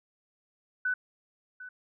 sine tone with echo, 1498 Hz, F#6, 21 cents sharp, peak -26 dBFS, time 0.85-0.94 s, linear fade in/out 5 ms, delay 750 ms, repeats 1, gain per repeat -15 dB, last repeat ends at 1.69 s, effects none

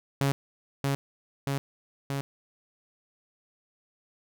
sawtooth tone with echo, 138.59 Hz, C#3, in tune, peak -19 dBFS, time 0.21-0.32 s, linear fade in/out 0 ms, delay 630 ms, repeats 3, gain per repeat -2 dB, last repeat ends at 2.21 s, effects none

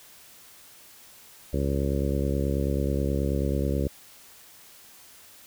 harmonic tone, 69.3 Hz, C#2, in tune, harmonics 1 / 2 / 3 / 4 / 5 / 6 / 7 / 8, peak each -27 / -30 / -32 / -33 / -34 / -35 / -35 / -36 dBFS, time 1.53-3.88 s, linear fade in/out 5 ms, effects white hiss -51 dBFS RMS until 5.46 s

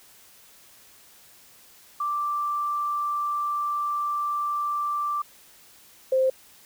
sine tone pair in turn, 1174.7 / 523.3 Hz, D6 / C5, 0 / 0 cents, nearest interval octave + major second, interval 1400 cents, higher first, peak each -24 / -18 dBFS, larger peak second, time 2-5.22 / 6.12-6.3 s, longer first, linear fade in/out 5 ms, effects white hiss -53 dBFS RMS until 6.65 s

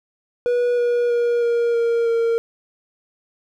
triangle tone with pitch steps, 486 / 481 / 476 / 471.1 / 466.2 / 461.4 Hz, B4 / B4 / A#4 / A#4 / A#4 / A#4, -28 / -46 / +36 / +18 / 0 / -18 cents, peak -14 dBFS, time 0.46-2.38 s, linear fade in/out 0 ms, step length 320 ms, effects none

